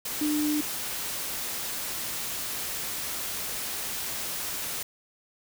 sine tone in noise, 299.9 Hz, D4, 36 cents sharp, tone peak -24 dBFS, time 0.21-0.61 s, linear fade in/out 5 ms, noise white, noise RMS -33 dBFS, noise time 0.05-4.83 s, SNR +6 dB, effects none

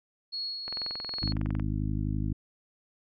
sine tone with tremolo, 4330 Hz, C#8, 41 cents flat, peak -31 dBFS, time 0.32-1.33 s, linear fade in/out 20 ms, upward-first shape sine, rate 2.5 Hz, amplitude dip 40%
click train, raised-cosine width 0.5 ms, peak -25 dBFS, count 21, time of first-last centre 0.68-1.597 s, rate 21.8 Hz
harmonic tone, 51.8 Hz, G#1, 4 cents flat, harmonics 1 / 2 / 3 / 4 / 5 / 6, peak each -32 / -32 / -35 / -38 / -37 / -40 dBFS, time 1.22-2.33 s, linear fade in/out 5 ms
effects none

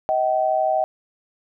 sine tone pair together, 633 / 765.5 Hz, D#5 / G5, +30 / -41 cents, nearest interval minor third, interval 329 cents, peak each -20 dBFS, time 0.09-0.84 s, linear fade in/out 0 ms, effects none

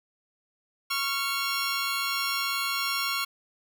15% pulse tone pair together, 1105.1 / 1381 Hz, C#6 / F6, -6 / -20 cents, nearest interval major third, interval 386 cents, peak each -23 dBFS, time 0.9-3.25 s, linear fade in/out 10 ms, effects none

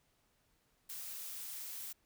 blue noise, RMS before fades -45 dBFS, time 0.89-1.93 s, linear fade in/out 10 ms, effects pink hiss -75 dBFS RMS until 2.05 s

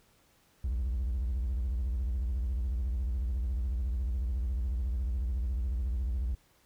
triangle tone with vibrato, 61.74 Hz, B1, in tune, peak -26 dBFS, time 0.64-6.35 s, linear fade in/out 5 ms, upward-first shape sine, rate 14 Hz, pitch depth 240 cents each way, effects tanh soft clip ceiling -22 dBFS + pink hiss -66 dBFS RMS until 6.65 s

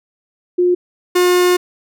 sine / 45% pulse tone pair in turn, 356.9 / 358.7 Hz, F4 / F4, +38 / +46 cents, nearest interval unison, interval 8 cents, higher second, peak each -10 dBFS, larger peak neither, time 0.58-0.75 / 1.15-1.57 s, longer second, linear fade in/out 10 ms, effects none

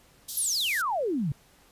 white high-pass noise, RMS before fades -35 dBFS, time 0.28-0.82 s, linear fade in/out 10 ms, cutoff 3400 Hz, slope 48 dB/octave
sine exponential sweep, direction down, 11840 to 130 Hz, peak -25 dBFS, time 0.37-1.32 s, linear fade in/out 2 ms
effects pink hiss -59 dBFS RMS until 1.71 s + resampled to 32000 Hz

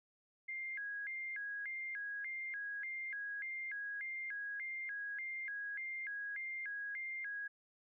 sine tone with vibrato, 1864.7 Hz, A#6, in tune, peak -40 dBFS, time 0.48-7.48 s, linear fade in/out 10 ms, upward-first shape square, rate 1.7 Hz, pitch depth 210 cents each way, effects none

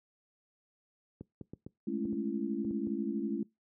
clicks, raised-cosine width 3 ms, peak -29 dBFS, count 9, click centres 1.21 / 1.412 / 1.535 / 1.665 / 2.053 / 2.128 / 2.649 / 2.709 / 2.871 s
sine chord, A major seventh, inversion third, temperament equal with one note detuned, 207.7 / 220 / 277.2 / 336.2 Hz, G#3 / A3 / C#4 / E4, 0 / 0 / 0 / +34 cents, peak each -37 dBFS, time 1.87-3.43 s, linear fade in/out 5 ms
effects noise-tail reverb RT60 0.2 s tail -23 dB re dry + high-pass 100 Hz 12 dB/octave

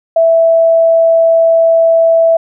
sine tone, 659.3 Hz, E5, in tune, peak -5 dBFS, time 0.16-2.37 s, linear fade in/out 5 ms, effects none

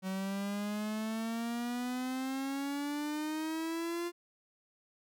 45% pulse exponential sweep, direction up, 187.5 to 349.2 Hz, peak -34 dBFS, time 0.02-4.12 s, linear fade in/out 50 ms, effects none

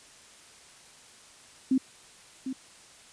sine tone with echo, 261.9 Hz, C4, 2 cents sharp, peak -20 dBFS, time 1.71-1.78 s, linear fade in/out 5 ms, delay 750 ms, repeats 1, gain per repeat -10 dB, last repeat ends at 2.53 s, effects white hiss -53 dBFS RMS until 3.12 s + resampled to 22050 Hz

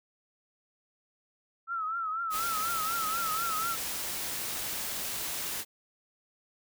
sine tone with vibrato, 1318.5 Hz, E6, in tune, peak -30 dBFS, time 1.67-3.77 s, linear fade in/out 50 ms, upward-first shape triangle, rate 4.1 Hz, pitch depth 100 cents each way
white noise, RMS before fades -35 dBFS, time 2.3-5.65 s, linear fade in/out 50 ms
effects none

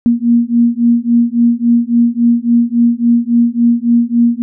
sine beating tone pair, 234.4 / 238 Hz, A#3 / A#3, +10 / +36 cents, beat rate 3.6 Hz, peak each -11 dBFS, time 0.06-4.42 s, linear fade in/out 0 ms, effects none

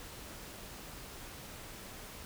silence, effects pink hiss -48 dBFS RMS until 2.25 s

